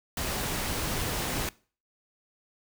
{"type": "noise", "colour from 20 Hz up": "pink", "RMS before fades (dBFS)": -31, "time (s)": [0.17, 1.49], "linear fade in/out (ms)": 2, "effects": ["noise-tail reverb RT60 0.4 s tail -22 dB re dry"]}